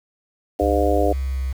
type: harmonic tone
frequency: 101.2 Hz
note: G#2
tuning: 44 cents flat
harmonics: 3 / 4 / 5 / 6 / 7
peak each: -23 / -23 / -23 / -23 / -23 dBFS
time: 0.59-1.13 s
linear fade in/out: 10 ms
type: tone with pitch glide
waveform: sine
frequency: 68.5 to 65.79 Hz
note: C#2 to C2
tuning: -20 to +10 cents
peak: -21 dBFS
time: 0.61-1.53 s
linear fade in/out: 10 ms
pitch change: -70 cents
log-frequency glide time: 0.92-1.41 s
effects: 7-bit